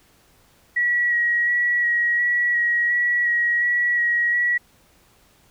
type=tone with vibrato; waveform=sine; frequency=1917 Hz; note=A#6; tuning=48 cents sharp; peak=-17 dBFS; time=0.76-4.58 s; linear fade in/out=10 ms; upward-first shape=square; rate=1.4 Hz; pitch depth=13 cents each way; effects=pink hiss -57 dBFS RMS until 5.5 s